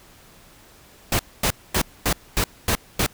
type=noise bursts; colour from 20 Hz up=pink; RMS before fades=-20 dBFS; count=7; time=1.12-3.064 s; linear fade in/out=2 ms; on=72 ms; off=240 ms; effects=pink hiss -50 dBFS RMS until 3.13 s